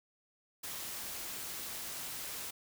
white noise, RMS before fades -42 dBFS, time 0.63-2.51 s, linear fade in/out 10 ms, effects none

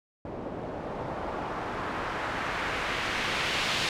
white noise with low-pass filter sweep, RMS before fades -32 dBFS, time 0.25-3.89 s, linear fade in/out 2 ms, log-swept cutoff 490 to 3600 Hz, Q 1.1, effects none

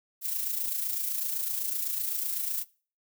violet noise with amplitude modulation, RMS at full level -29 dBFS, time 0.21-2.65 s, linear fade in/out 50 ms, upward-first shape sine, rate 27.9 Hz, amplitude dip 50%, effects noise-tail reverb RT60 0.4 s tail -22 dB re dry

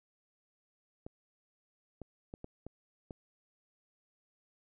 clicks, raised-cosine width 2 ms, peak -30 dBFS, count 6, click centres 1.065 / 2.017 / 2.339 / 2.444 / 2.666 / 3.108 s, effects none

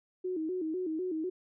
sine tone with vibrato, 340.9 Hz, F4, 42 cents flat, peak -31 dBFS, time 0.24-1.3 s, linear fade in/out 10 ms, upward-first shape square, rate 4 Hz, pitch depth 130 cents each way, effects none

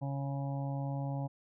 harmonic tone, 138.59 Hz, C#3, in tune, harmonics 1 / 2 / 4 / 5 / 6 / 7, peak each -34 / -42 / -45 / -48 / -46 / -53 dBFS, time 0.01-1.28 s, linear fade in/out 20 ms, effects none

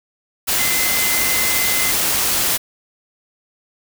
sine tone in noise, 2057 Hz, C7, 30 cents flat, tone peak -23 dBFS, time 0.58-1.92 s, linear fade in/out 20 ms, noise white, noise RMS -18 dBFS, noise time 0.47-2.58 s, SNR -8 dB, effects none

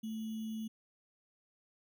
sine tone with sample-and-hold, 220 Hz, A3, in tune, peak -37 dBFS, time 0.03-0.68 s, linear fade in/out 10 ms, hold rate 3150 Hz, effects none

